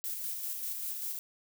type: noise with tremolo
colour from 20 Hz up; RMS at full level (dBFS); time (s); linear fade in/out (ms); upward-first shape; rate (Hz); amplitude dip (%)
violet; -36; 0.04-1.19; 0; square; 5.1; 30
effects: none